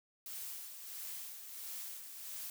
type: noise with tremolo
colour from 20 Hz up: blue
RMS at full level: -44 dBFS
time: 0.26-2.5 s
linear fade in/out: 2 ms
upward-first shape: sine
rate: 1.5 Hz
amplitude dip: 50%
effects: none